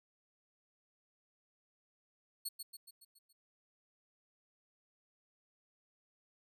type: tone with echo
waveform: 15% pulse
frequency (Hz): 4361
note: C#8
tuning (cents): -29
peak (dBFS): -31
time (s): 2.45-2.49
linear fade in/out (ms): 10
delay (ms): 140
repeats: 6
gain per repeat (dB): -5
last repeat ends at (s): 3.33
effects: none